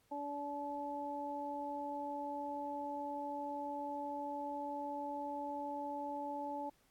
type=harmonic tone; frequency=287.7 Hz; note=D4; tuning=36 cents flat; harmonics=1 / 2 / 3; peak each=-45 / -45 / -41 dBFS; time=0.11-6.7 s; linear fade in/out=10 ms; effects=pink hiss -73 dBFS RMS until 6.9 s + AAC 64 kbps